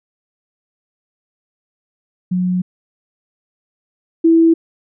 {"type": "tone pair in turn", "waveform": "sine", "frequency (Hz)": [181.6, 329], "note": ["F#3", "E4"], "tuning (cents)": [-32, -3], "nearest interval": "minor seventh", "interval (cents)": 1029, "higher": "second", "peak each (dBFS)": [-14, -7], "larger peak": "second", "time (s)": [[2.31, 2.62], [4.24, 4.54]], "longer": "first", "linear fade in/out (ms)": 10, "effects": []}